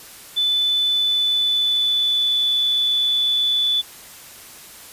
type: tone with pitch glide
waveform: sine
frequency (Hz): 3500 to 3474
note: A7 to A7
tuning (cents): -10 to -23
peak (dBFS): -16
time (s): 0.36-3.82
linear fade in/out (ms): 20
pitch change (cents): -13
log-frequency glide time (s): 0.85-2.47
effects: white hiss -41 dBFS RMS until 4.92 s + resampled to 32000 Hz